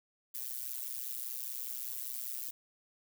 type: noise with amplitude modulation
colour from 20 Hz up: violet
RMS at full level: -36 dBFS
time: 0.34-2.51 s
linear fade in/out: 10 ms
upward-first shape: sine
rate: 125 Hz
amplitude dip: 100%
effects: none